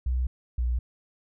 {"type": "tone pair in turn", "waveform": "sine", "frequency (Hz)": [62.8, 60.62], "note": ["B1", "B1"], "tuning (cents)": [30, -32], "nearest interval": "minor second", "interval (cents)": 62, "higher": "first", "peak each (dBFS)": -23, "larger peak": "neither", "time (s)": [[0.06, 0.27], [0.58, 0.79]], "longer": "neither", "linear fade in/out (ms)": 5, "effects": []}